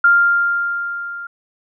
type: tone with level ramp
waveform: sine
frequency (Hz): 1396.9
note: F6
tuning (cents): 0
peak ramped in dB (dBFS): -7 to -27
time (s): 0.04-1.27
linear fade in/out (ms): 5
effects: none